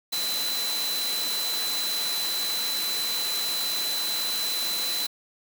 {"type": "tone in noise", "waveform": "sine", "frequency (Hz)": 4022, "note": "B7", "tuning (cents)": 31, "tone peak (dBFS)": -27, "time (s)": [0.12, 5.07], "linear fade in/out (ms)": 10, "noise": "white", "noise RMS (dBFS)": -31, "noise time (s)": [0.12, 5.07], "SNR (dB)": 1, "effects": ["high-pass 200 Hz 12 dB/octave"]}